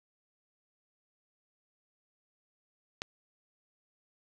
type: click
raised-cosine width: 0.2 ms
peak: -17 dBFS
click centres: 3.019 s
effects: none